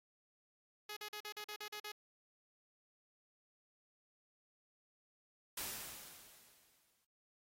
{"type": "tone bursts", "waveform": "5% pulse", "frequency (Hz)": 420, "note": "G#4", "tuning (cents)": 19, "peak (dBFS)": -33, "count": 9, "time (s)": [0.89, 1.919], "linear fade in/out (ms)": 5, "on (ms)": 77, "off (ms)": 42}
{"type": "noise with exponential decay", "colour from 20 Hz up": "white", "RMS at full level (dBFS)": -41, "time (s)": [5.57, 7.05], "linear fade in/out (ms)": 5, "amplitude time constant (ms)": 320}
{"effects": ["AAC 48 kbps"]}